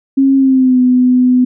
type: tone with pitch glide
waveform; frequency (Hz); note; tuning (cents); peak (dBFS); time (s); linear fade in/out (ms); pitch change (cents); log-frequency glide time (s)
sine; 270.8 to 251.2; C#4 to B3; -40 to +30; -6; 0.17-1.45; 10; -130; 0.36-0.8
effects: none